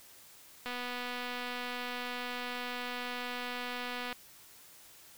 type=click train; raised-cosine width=0.3 ms; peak=-23 dBFS; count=854; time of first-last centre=0.66-4.127 s; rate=246 Hz; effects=white hiss -56 dBFS RMS until 5.17 s